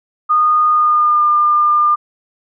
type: tone with pitch glide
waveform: sine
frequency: 1228 to 1202 Hz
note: D#6 to D6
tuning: -23 to +40 cents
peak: -9 dBFS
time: 0.29-1.96 s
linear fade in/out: 20 ms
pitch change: -37 cents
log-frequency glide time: 0.71-1.26 s
effects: none